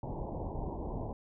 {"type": "low-pass noise", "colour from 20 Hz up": "pink", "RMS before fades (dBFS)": -38, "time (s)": [0.03, 1.13], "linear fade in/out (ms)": 2, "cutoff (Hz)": 980, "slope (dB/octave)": 96, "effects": []}